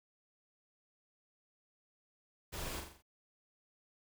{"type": "noise with echo", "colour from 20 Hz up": "pink", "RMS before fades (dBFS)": -43, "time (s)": [2.52, 2.81], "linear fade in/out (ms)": 20, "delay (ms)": 43, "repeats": 5, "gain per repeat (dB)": -5, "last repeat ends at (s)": 3.025, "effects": []}